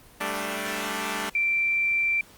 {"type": "chord", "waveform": "5% pulse", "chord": "G suspended second", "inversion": "none", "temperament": "equal", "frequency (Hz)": [196, 220, 293.7], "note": ["G3", "A3", "D4"], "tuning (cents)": [0, 0, 0], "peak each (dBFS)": -21, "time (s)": [0.2, 1.3], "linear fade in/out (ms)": 10}
{"type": "tone", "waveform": "sine", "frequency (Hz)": 2349, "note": "D7", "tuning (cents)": 0, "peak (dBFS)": -21, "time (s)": [1.35, 2.21], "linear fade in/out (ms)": 2}
{"effects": ["pink hiss -52 dBFS RMS until 2.37 s", "Opus 24 kbps"]}